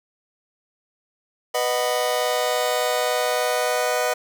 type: chord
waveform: sawtooth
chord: B major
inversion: none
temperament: just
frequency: 493.9 / 617.4 / 740.8 Hz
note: B4 / D#5 / F#5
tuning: 0 / -14 / +2 cents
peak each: -20 / -20 / -22 dBFS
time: 1.54-4.14 s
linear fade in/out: 10 ms
effects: none